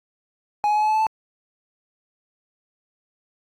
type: tone with pitch steps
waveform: triangle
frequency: 834 / 841.3 / 848.6 / 856 / 863.4 / 870.9 / 878.5 Hz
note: G#5 / G#5 / G#5 / A5 / A5 / A5 / A5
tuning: +7 / +22 / +37 / -48 / -33 / -18 / -3 cents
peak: -15 dBFS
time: 0.64-1.067 s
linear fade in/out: 0 ms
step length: 61 ms
effects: AAC 64 kbps